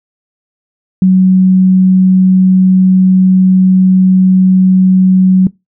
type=tone; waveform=sine; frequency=186.6 Hz; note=F#3; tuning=15 cents sharp; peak=-3 dBFS; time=1.02-5.47 s; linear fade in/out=2 ms; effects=noise-tail reverb RT60 0.2 s tail -22 dB re dry